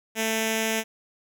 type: tone with notch filter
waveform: 5% pulse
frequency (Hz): 221.9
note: A3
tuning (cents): +15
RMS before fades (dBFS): -26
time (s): 0.15-0.84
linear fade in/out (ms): 50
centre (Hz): 1200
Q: 1.1
effects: none